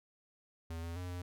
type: tone with pitch steps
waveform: square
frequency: 82.5 / 84.2 / 89.8 / 88.9 Hz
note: E2 / E2 / F2 / F2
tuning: +2 / +37 / +49 / +31 cents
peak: -40 dBFS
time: 0.7-1.22 s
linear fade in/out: 5 ms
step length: 130 ms
effects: none